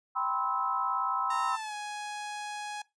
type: chord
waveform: sine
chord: C major seventh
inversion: second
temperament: equal with one note detuned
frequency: 784 / 987.8 / 1046.5 / 1302.6 Hz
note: G5 / B5 / C6 / E6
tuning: 0 / 0 / 0 / -21 cents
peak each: -36 / -34 / -34 / -31 dBFS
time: 0.15-1.57 s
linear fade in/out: 20 ms
type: tone with pitch glide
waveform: sawtooth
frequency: 920 to 834 Hz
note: A#5 to G#5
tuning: -23 to +7 cents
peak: -32 dBFS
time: 1.3-2.82 s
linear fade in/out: 5 ms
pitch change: -170 cents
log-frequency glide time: 1.48-1.74 s
effects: noise-tail reverb RT60 0.2 s tail -19 dB re dry + resampled to 22050 Hz